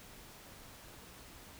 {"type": "silence", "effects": ["pink hiss -54 dBFS RMS until 1.59 s"]}